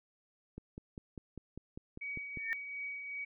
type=click train; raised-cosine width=3 ms; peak=-31 dBFS; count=10; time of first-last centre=0.58-2.373 s; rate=5.02 Hz
type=tone with tremolo; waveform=sine; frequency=2263 Hz; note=C#7; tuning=35 cents sharp; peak=-37 dBFS; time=2.01-3.25 s; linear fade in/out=10 ms; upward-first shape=triangle; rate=2.7 Hz; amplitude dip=45%
type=tone with exponential growth; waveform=sine; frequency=1818 Hz; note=A#6; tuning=44 cents flat; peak=-28 dBFS; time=2.37-2.53 s; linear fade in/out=0 ms; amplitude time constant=34 ms
effects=none